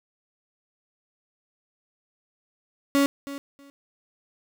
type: tone with echo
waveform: 35% pulse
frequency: 279.7 Hz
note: C#4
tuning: 16 cents sharp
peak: -16 dBFS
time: 2.95-3.06 s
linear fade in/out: 0 ms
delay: 320 ms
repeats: 2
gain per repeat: -15 dB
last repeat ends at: 3.7 s
effects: none